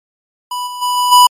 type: tone with level steps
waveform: square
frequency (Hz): 987.8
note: B5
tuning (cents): 0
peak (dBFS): -19 / -24 / -14 / -12 / -4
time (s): 0.51-1.27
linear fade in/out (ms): 5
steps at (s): 0.66 / 0.81 / 0.96 / 1.11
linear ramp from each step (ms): 20
effects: MP3 64 kbps